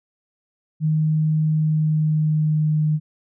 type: tone with pitch glide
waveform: sine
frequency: 155.56 to 153.33 Hz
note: D#3 to D#3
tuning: 0 to -25 cents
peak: -16 dBFS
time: 0.8-3 s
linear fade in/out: 50 ms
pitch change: -25 cents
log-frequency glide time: 1.5-2.88 s
effects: none